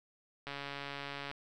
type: click train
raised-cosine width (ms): 0.3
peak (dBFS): -25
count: 120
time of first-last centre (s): 0.47-1.314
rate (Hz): 141
effects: none